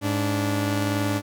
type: tone pair together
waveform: sawtooth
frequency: 103.83 / 290.6 Hz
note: G#2 / D4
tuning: 0 / -18 cents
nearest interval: octave + tritone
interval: 1782 cents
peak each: -21 dBFS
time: 0.01-1.22 s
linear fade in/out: 50 ms
effects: none